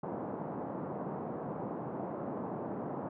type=band-pass noise; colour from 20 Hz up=pink; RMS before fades=-39 dBFS; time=0.03-3.09 s; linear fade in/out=5 ms; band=150 to 970 Hz; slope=24 dB/octave; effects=none